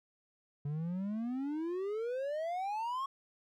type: exponential sweep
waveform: triangle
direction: up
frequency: 141.2 to 1108.7 Hz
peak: -32 dBFS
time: 0.65-3.06 s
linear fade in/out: 5 ms
effects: none